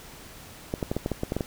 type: clicks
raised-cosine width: 2 ms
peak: -13 dBFS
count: 10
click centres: 0.739 / 0.828 / 0.915 / 0.966 / 1.061 / 1.117 / 1.234 / 1.321 / 1.366 / 1.408 s
effects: pink hiss -46 dBFS RMS until 1.46 s